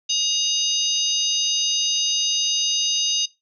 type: tone cluster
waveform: sine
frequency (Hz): 2849 / 3741 / 4883 / 6200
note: F7 / A#7 / D#8 / G8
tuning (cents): +34 / +5 / -33 / -20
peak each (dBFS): -25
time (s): 0.09-3.26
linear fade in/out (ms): 10
effects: noise-tail reverb RT60 0.2 s tail -17 dB re dry